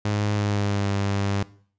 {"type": "tone with pitch glide", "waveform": "sawtooth", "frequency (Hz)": [104, 99.82], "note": ["G#2", "G2"], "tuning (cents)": [3, 32], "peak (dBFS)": -18, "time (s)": [0.05, 1.43], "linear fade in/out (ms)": 5, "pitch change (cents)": -71, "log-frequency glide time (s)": [0.32, 0.9], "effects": ["noise-tail reverb RT60 0.5 s tail -19 dB re dry", "resampled to 16000 Hz"]}